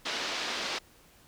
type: band-pass noise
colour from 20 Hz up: white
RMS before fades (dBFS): -34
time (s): 0.05-0.79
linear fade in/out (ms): 10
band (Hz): 230 to 4900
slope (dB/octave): 24
effects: pink hiss -59 dBFS RMS until 1.27 s